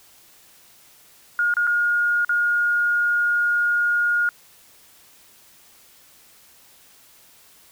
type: tone with dropouts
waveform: sine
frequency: 1428 Hz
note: F6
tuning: 38 cents sharp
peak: -17 dBFS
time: 1.39-4.29 s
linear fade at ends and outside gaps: 1 ms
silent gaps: 1.539-1.568 / 1.669-1.674 / 2.248-2.293 s
effects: white hiss -52 dBFS RMS until 7.71 s